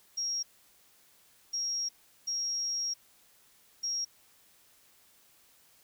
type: tone bursts at uneven times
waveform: sine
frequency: 5600 Hz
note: F8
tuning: 4 cents sharp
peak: -30 dBFS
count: 4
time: 0.17-0.43 / 1.53-1.89 / 2.27-2.94 / 3.83-4.05 s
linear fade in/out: 10 ms
effects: white hiss -63 dBFS RMS until 5.83 s